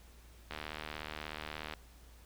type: click train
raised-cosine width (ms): 0.3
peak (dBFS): -24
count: 95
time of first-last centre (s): 0.51-1.737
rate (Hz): 76.6
effects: added 58 Hz sine -55 dBFS peak until 2.25 s + pink hiss -62 dBFS RMS until 2.25 s